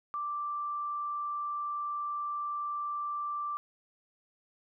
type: tone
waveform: sine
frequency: 1174.7 Hz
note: D6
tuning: in tune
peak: -32 dBFS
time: 0.14-3.57 s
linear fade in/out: 0 ms
effects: none

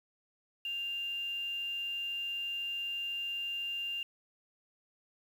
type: tone with quantisation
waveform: sine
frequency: 2794 Hz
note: F7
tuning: in tune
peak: -34 dBFS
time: 0.65-4.03 s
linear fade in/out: 2 ms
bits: 9
effects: none

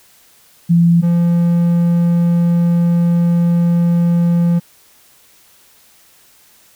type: tone pair in turn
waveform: sine / triangle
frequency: 170 / 171.58 Hz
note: F3 / F3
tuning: -46 / -30 cents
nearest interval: unison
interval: 16 cents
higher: second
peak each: -7 / -8 dBFS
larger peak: first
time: 0.69-1.02 / 1.02-4.6 s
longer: second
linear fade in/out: 20 ms
effects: white hiss -49 dBFS RMS until 6.75 s

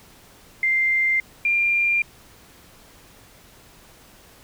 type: tone pair in turn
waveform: sine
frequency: 2093 / 2391 Hz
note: C7 / D7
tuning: 0 / +30 cents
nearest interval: major second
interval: 230 cents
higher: second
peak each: -17 dBFS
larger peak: neither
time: 0.63-1.2 / 1.45-2.02 s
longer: neither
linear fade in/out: 2 ms
effects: pink hiss -50 dBFS RMS until 4.43 s

